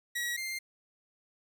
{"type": "tone pair in turn", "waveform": "sawtooth", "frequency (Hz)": [1917, 2102], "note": ["A#6", "C7"], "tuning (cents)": [48, 7], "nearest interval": "major second", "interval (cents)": 159, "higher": "second", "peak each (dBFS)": [-28, -31], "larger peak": "first", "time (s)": [[0.15, 0.37], [0.37, 0.59]], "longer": "neither", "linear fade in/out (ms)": 10, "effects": []}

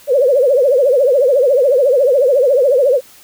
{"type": "tone with vibrato", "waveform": "sine", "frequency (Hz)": 531, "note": "C5", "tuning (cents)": 25, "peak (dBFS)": -8, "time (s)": [0.07, 3.01], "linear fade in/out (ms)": 50, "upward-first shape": "triangle", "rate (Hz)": 14, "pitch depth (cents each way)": 210, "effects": ["white hiss -43 dBFS RMS until 3.23 s"]}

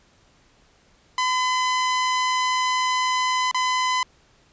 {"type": "tone with dropouts", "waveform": "sawtooth", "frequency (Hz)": 1013, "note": "B5", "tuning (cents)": 44, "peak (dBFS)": -16, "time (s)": [1.18, 4.03], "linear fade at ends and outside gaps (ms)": 2, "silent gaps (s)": [3.513, 3.545], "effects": ["pink hiss -58 dBFS RMS until 4.52 s", "resampled to 16000 Hz"]}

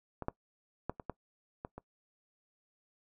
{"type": "clicks", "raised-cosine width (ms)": 1, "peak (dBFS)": [-25, -18, -19, -29, -22, -25, -30], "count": 7, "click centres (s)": [0.223, 0.284, 0.896, 0.998, 1.097, 1.649, 1.78], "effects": ["noise-tail reverb RT60 0.1 s tail -21 dB re dry"]}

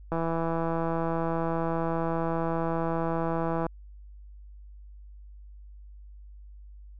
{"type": "click train", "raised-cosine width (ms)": 1, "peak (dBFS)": -16, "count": 586, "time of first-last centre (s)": [0.12, 3.665], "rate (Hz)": 165, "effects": ["added 50 Hz sine -44 dBFS peak until 6.99 s"]}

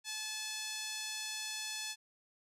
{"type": "tone with band-pass filter", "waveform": "5% pulse", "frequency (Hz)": 864, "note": "A5", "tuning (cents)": -32, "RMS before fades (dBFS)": -41, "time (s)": [0.04, 1.96], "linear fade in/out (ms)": 50, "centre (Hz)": 3900, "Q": 0.58, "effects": []}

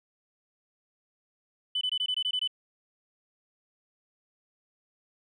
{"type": "tone bursts", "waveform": "sine", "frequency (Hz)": 3000, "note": "F#7", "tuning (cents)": 23, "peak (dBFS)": -25, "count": 9, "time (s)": [1.75, 2.476], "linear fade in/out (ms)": 5, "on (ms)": 62, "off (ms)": 21, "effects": ["tanh soft clip ceiling -21 dBFS"]}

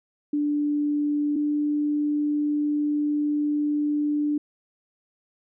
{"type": "tone pair in turn", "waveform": "sine", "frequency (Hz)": [293.7, 295.6], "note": ["D4", "D4"], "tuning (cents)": [0, 11], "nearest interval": "unison", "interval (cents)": 11, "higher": "second", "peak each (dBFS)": [-21, -21], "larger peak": "neither", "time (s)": [[0.33, 1.36], [1.36, 4.38]], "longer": "second", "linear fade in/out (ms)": 5, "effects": []}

